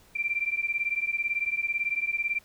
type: beating tone pair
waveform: sine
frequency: 2349 / 2367 Hz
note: D7 / D7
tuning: 0 / +13 cents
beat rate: 18 Hz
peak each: -29 dBFS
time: 0.15-2.39 s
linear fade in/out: 10 ms
effects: pink hiss -58 dBFS RMS until 2.44 s